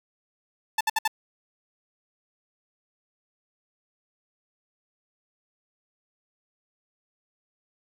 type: tone bursts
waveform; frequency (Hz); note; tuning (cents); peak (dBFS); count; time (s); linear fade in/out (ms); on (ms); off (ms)
sawtooth; 881; A5; +2; -17; 4; 0.78-1.078; 5; 28; 62
effects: none